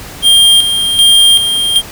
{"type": "tone with tremolo", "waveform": "square", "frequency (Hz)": 3201, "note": "G7", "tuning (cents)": 36, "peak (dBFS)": -4, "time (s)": [0.22, 1.82], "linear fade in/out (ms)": 50, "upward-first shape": "square", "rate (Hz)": 1.3, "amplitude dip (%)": 55, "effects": ["pink hiss -29 dBFS RMS until 1.91 s"]}